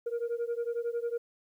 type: beating tone pair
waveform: sine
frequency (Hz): 466.2 / 477.2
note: A#4 / A#4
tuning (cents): 0 / +41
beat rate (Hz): 11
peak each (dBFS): -31 / -32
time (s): 0.06-1.18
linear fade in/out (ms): 10
effects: tanh soft clip ceiling -27 dBFS + 11-bit